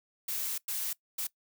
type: noise bursts at uneven times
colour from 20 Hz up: blue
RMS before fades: -34 dBFS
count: 3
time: 0.28-0.58 / 0.68-0.93 / 1.18-1.27 s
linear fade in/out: 5 ms
effects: noise-tail reverb RT60 0.1 s tail -21 dB re dry